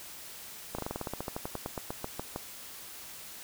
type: slowing click train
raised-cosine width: 1 ms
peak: -20 dBFS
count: 20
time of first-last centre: 0.75-2.361 s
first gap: 35 ms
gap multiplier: 1.09
effects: white hiss -46 dBFS RMS until 3.43 s